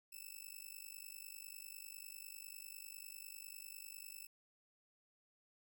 5% pulse tone with amplitude modulation, 2632 Hz, E7, 3 cents flat, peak -37 dBFS, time 0.12-4.27 s, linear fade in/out 10 ms, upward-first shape sine, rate 50 Hz, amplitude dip 90%, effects none

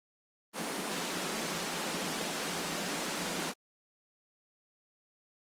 pink high-pass noise, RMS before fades -35 dBFS, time 0.53-3.54 s, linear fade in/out 50 ms, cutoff 160 Hz, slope 96 dB/octave, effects low-pass 10000 Hz 12 dB/octave + Opus 24 kbps

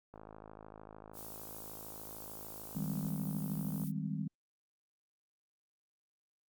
click train, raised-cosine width 1 ms, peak -36 dBFS, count 198, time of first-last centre 0.14-3.836 s, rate 53.3 Hz
violet noise, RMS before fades -48 dBFS, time 1.13-3.92 s, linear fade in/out 50 ms
sine chord, Ab major seventh, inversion second, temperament just, 155.74 / 194.67 / 207.7 / 259.6 Hz, Eb3 / G3 / Ab3 / C4, +2 / -12 / 0 / -13 cents, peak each -38 / -39 / -43 / -44 dBFS, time 2.75-4.28 s, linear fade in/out 10 ms
effects Opus 48 kbps

